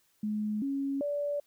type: tone with pitch steps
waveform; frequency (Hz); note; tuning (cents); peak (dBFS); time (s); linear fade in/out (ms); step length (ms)
sine; 211.9 / 276 / 579; G#3 / C#4 / D5; +35 / -7 / -25; -29; 0.23-1.4; 5; 390
effects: white hiss -70 dBFS RMS until 1.46 s